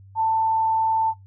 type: tone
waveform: sine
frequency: 889 Hz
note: A5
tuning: 18 cents sharp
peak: -18 dBFS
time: 0.15-1.14 s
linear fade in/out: 50 ms
effects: noise-tail reverb RT60 0.2 s tail -19 dB re dry + added 97 Hz sine -44 dBFS peak until 1.26 s